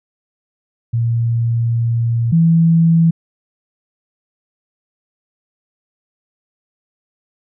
sine tone pair in turn, 116.54 / 165.38 Hz, A#2 / E3, 0 / +6 cents, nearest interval tritone, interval 606 cents, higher second, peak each -13 / -8 dBFS, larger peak second, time 0.93-2.32 / 2.32-3.11 s, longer first, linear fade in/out 10 ms, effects none

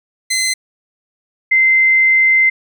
15% pulse / sine tone pair in turn, 2055 / 2075 Hz, C7 / C7, -32 / -15 cents, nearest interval unison, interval 17 cents, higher second, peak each -8 dBFS, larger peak neither, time 0.3-0.54 / 1.51-2.5 s, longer second, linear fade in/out 10 ms, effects none

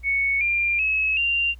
sine tone with pitch steps, 2217 / 2390 / 2576 / 2777 Hz, C#7 / D7 / E7 / F7, 0 / +30 / -41 / -10 cents, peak -19 dBFS, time 0.03-1.55 s, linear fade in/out 50 ms, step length 380 ms, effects added 60 Hz sine -40 dBFS peak until 1.59 s + pink hiss -61 dBFS RMS until 1.59 s

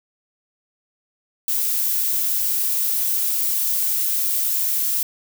violet noise, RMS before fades -21 dBFS, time 1.48-5.03 s, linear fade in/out 2 ms, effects none

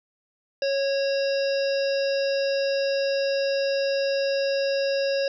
harmonic tone, 550 Hz, C#5, 14 cents flat, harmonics 1 / 3 / 5 / 7 / 9 / 10, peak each -22 / -35 / -35 / -40 / -35 / -39 dBFS, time 0.62-5.28 s, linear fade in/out 2 ms, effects none

